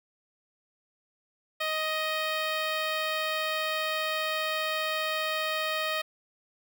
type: tone with notch filter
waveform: 10% pulse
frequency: 625 Hz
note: D#5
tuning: 8 cents sharp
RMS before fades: -30 dBFS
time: 1.6-6.02 s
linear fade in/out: 10 ms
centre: 9200 Hz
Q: 1.5
effects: none